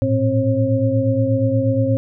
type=tone cluster; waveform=sine; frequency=108.3 / 116.7 / 264.7 / 539 Hz; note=A2 / A#2 / C4 / C#5; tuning=-27 / +2 / +20 / -49 cents; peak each=-20 dBFS; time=0.02-1.97 s; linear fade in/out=0 ms; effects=none